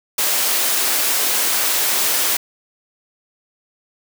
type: high-pass noise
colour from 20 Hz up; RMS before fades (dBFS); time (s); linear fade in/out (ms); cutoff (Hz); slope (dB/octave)
white; -18; 0.18-2.37; 5; 320; 12
effects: none